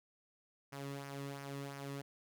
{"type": "tone with flanger", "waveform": "sawtooth", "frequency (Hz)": 139.5, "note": "C#3", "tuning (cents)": 11, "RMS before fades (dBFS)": -45, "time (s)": [0.72, 2.02], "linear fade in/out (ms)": 10, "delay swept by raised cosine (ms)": [0.25, 1.35], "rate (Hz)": 2.9, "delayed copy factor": -0.55, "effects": []}